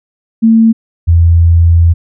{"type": "tone pair in turn", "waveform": "sine", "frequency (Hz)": [225.2, 84.19], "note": ["A3", "E2"], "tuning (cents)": [40, 37], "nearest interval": "octave + perfect fourth", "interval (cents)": 1703, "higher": "first", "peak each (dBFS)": -3, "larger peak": "neither", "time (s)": [[0.42, 0.73], [1.07, 1.94]], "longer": "second", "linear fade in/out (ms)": 20, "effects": []}